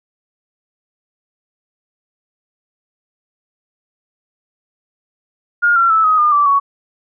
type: tone with pitch steps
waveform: sine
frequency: 1420 / 1364.5 / 1311.2 / 1260 / 1210.7 / 1163.4 / 1118 Hz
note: F6 / F6 / E6 / D#6 / D#6 / D6 / C#6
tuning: +28 / -41 / -10 / +21 / -48 / -17 / +14 cents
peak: -9 dBFS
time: 5.62-6.6 s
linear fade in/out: 20 ms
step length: 140 ms
effects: none